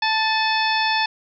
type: harmonic tone with a mistuned harmonic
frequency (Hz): 880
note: A5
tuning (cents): 0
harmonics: 1 / 2 / 3 / 4 / 5 / 6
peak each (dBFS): -21 / -24 / -26 / -27 / -28 / -29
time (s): 0.02-1.06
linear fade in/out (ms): 5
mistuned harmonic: 3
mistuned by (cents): -52
effects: none